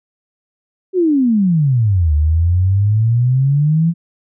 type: exponential two-way sweep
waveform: sine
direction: down then up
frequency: 385.4 to 73.42 to 171.2 Hz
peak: -10 dBFS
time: 0.93-3.94 s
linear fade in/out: 50 ms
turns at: 2.14 s
effects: none